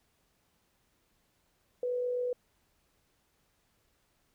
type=tone with amplitude modulation; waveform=sine; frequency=493.9 Hz; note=B4; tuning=in tune; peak=-28 dBFS; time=1.83-2.33 s; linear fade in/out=2 ms; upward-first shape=sine; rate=47.6 Hz; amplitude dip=30%; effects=pink hiss -73 dBFS RMS until 4.34 s